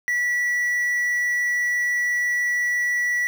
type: tone with quantisation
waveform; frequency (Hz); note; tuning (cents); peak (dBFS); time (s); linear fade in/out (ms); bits
triangle; 1949; B6; -23; -18; 0.08-3.27; 0; 7
effects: none